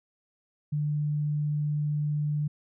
sine tone, 148.7 Hz, D3, 22 cents sharp, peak -25 dBFS, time 0.72-2.48 s, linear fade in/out 10 ms, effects none

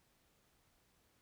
silence, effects pink hiss -74 dBFS RMS until 1.21 s

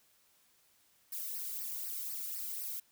violet noise with flanger, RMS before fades -40 dBFS, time 1.12-2.8 s, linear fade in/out 5 ms, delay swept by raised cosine 0.28 to 1.21 ms, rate 4 Hz, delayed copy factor -0.95, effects white hiss -69 dBFS RMS until 2.91 s

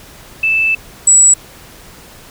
sine tone pair in turn, 2637 / 7834 Hz, E7 / B8, 0 / -15 cents, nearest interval octave + perfect fifth, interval 1885 cents, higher second, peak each -10 / -4 dBFS, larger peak second, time 0.43-0.75 / 1.07-1.34 s, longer first, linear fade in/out 5 ms, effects pink hiss -38 dBFS RMS until 2.3 s

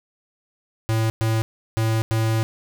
square tone bursts at uneven times, 111.7 Hz, A2, 27 cents sharp, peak -19 dBFS, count 4, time 0.89-1.1 / 1.21-1.42 / 1.77-2.02 / 2.11-2.43 s, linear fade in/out 0 ms, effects none

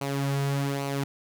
sawtooth tone with flanger, 139.3 Hz, C#3, 9 cents sharp, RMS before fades -28 dBFS, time 0.01-1.04 s, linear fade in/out 5 ms, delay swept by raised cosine 0.57 to 3.47 ms, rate 1.2 Hz, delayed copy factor -0.55, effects none

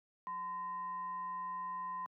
sine tone with frequency modulation, 1021 Hz, C6, 43 cents flat, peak -38 dBFS, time 0.27-2.06 s, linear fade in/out 0 ms, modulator 840 Hz, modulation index 0.28, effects high-pass 200 Hz 12 dB/octave

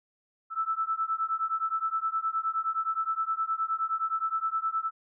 sine beating tone pair, 1313 / 1322.6 Hz, E6 / E6, -7 / +5 cents, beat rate 9.6 Hz, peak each -30 dBFS, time 0.5-4.91 s, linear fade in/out 50 ms, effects none

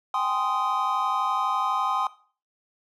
triangle chord, Ab major seventh, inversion third, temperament just, 778.7 / 830.6 / 1038.3 / 1245.9 Hz, G5 / Ab5 / C6 / Eb6, -12 / 0 / -14 / +2 cents, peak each -28 / -30 / -25 / -26 dBFS, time 0.14-2.07 s, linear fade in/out 2 ms, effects noise-tail reverb RT60 0.4 s tail -17 dB re dry

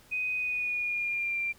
sine tone with pitch glide, 2500 to 2371 Hz, D#7 to D7, +8 to +16 cents, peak -28 dBFS, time 0.11-1.53 s, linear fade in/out 20 ms, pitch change -92 cents, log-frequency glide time 0.36-1.39 s, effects pink hiss -58 dBFS RMS until 1.58 s

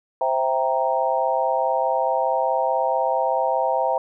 sine chord, C dominant seventh, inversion none, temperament equal, 523.3 / 659.3 / 784 / 932.3 Hz, C5 / E5 / G5 / Bb5, 0 / 0 / 0 / 0 cents, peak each -24 dBFS, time 0.21-3.98 s, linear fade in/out 2 ms, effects none

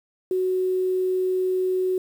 sine tone, 371 Hz, F#4, 5 cents sharp, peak -20 dBFS, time 0.31-1.98 s, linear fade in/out 2 ms, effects 8-bit

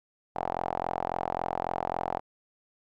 sawtooth tone with band-pass filter, 43.65 Hz, F1, in tune, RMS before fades -32 dBFS, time 0.35-2.2 s, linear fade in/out 20 ms, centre 780 Hz, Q 4.5, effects Opus 48 kbps

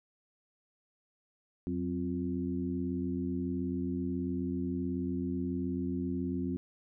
harmonic tone with a mistuned harmonic, 87.31 Hz, F2, in tune, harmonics 1 / 2 / 3 / 4, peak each -40 / -36 / -34 / -40 dBFS, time 1.67-6.57 s, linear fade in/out 0 ms, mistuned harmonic 2, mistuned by +85 cents, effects none

